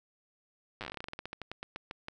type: slowing click train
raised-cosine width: 0.3 ms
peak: -23 dBFS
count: 24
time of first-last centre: 0.81-2.084 s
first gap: 8 ms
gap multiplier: 1.15
effects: none